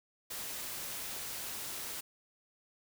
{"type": "noise", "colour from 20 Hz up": "white", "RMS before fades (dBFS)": -41, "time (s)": [0.3, 2.01], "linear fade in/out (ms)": 10, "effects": []}